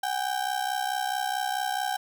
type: ring-modulated tone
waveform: 35% pulse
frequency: 781 Hz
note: G5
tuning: 7 cents flat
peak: -22 dBFS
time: 0.03-1.97 s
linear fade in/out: 5 ms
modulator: 32.3 Hz
effects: none